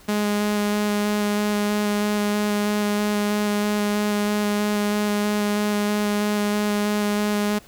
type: tone with vibrato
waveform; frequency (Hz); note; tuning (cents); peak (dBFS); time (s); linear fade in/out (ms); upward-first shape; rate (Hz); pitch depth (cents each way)
sawtooth; 207.7; G#3; 0; -16; 0.08-7.59; 10; square; 3.1; 8
effects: pink hiss -49 dBFS RMS until 7.67 s